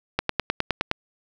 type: click train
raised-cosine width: 0.3 ms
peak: -5 dBFS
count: 8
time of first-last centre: 0.19-0.914 s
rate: 9.67 Hz
effects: none